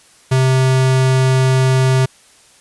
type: tone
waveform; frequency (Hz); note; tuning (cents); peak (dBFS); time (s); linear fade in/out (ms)
square; 130.81; C3; 0; -11; 0.31-2.06; 10
effects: white hiss -48 dBFS RMS until 2.6 s + resampled to 24000 Hz